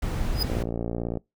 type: noise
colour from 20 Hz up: brown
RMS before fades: -27 dBFS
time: 0.02-0.63 s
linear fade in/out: 5 ms
type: tone with exponential growth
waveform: 45% pulse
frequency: 4978 Hz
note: D#8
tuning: in tune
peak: -20 dBFS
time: 0.32-0.43 s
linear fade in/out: 5 ms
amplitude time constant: 22 ms
type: click train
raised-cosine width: 2 ms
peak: -16 dBFS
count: 40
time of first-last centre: 0.5-1.172 s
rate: 58 Hz
effects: noise-tail reverb RT60 0.2 s tail -24 dB re dry